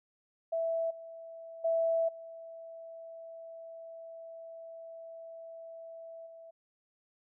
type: tone with level steps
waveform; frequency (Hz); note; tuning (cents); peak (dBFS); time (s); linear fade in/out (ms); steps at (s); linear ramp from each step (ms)
sine; 659.3; E5; 0; -29 / -44 / -26 / -44 / -48; 0.52-6.51; 10; 0.9 / 1.64 / 2.08 / 6.26; 10
effects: none